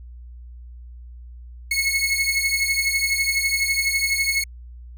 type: beating tone pair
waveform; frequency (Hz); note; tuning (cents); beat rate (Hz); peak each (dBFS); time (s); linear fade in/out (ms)
sawtooth; 2182 / 2194; C#7 / C#7; -28 / -18; 12; -19; 1.71-4.44; 5
effects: added 60 Hz sine -37 dBFS peak until 4.97 s